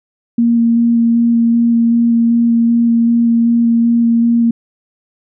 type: tone with vibrato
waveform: sine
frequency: 233.1 Hz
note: A#3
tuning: in tune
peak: -8 dBFS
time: 0.38-4.51 s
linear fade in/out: 5 ms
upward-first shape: square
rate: 2.6 Hz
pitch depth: 9 cents each way
effects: none